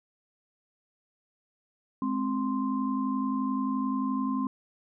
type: tone cluster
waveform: sine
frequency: 211.6 / 263.1 / 1045 Hz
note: G#3 / C4 / C6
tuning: +33 / +10 / -2 cents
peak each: -32 / -28 / -34 dBFS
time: 2.02-4.47 s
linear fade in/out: 2 ms
effects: none

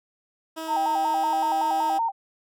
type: tone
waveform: 15% pulse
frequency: 321.2 Hz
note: E4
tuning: 45 cents flat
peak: -25 dBFS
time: 0.56-1.99 s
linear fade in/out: 20 ms
type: tone with vibrato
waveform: sine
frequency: 849 Hz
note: G#5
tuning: 38 cents sharp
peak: -21 dBFS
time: 0.67-2.12 s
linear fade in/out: 50 ms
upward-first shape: square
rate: 5.3 Hz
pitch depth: 130 cents each way
effects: none

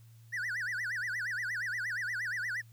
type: tone with vibrato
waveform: triangle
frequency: 1700 Hz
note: G#6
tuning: 40 cents sharp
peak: -31 dBFS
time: 0.32-2.62 s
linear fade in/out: 20 ms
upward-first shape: sine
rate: 8.5 Hz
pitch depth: 280 cents each way
effects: added 114 Hz sine -53 dBFS peak until 2.72 s + white hiss -68 dBFS RMS until 2.72 s

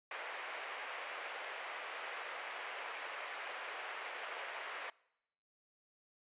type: band-pass noise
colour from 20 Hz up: white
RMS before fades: -45 dBFS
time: 0.11-4.9 s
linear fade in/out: 2 ms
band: 480 to 2500 Hz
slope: 24 dB/octave
effects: noise-tail reverb RT60 0.9 s tail -25 dB re dry + resampled to 8000 Hz

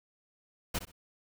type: noise with echo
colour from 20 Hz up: pink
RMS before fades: -32 dBFS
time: 0.74-0.79 s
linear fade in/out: 10 ms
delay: 64 ms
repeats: 2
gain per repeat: -12 dB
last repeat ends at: 0.918 s
effects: none

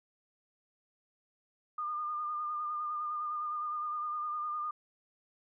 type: tone with vibrato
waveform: sine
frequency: 1212 Hz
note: D#6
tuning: 46 cents flat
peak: -33 dBFS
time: 1.78-4.71 s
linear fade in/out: 5 ms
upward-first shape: sine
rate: 9.8 Hz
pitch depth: 29 cents each way
effects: none

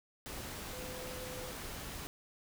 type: tone in noise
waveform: sine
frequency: 507 Hz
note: B4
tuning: 45 cents sharp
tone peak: -46 dBFS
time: 0.73-1.51 s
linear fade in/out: 0 ms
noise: pink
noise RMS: -44 dBFS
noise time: 0.26-2.07 s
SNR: -5 dB
effects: none

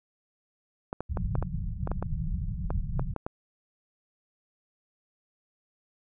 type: clicks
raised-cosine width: 1 ms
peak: -18 dBFS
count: 12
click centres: 0.929 / 1.006 / 1.172 / 1.354 / 1.426 / 1.874 / 1.916 / 2.026 / 2.705 / 2.995 / 3.163 / 3.265 s
type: low-pass noise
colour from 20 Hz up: pink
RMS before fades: -31 dBFS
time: 1.09-3.14 s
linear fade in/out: 10 ms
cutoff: 190 Hz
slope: 96 dB/octave
effects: none

